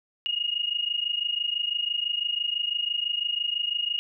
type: tone pair together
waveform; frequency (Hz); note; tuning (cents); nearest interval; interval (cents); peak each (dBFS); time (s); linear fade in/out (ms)
sine; 2853 / 2879; F7 / F#7; +36 / -48; unison; 16; -28; 0.26-3.99; 0
effects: none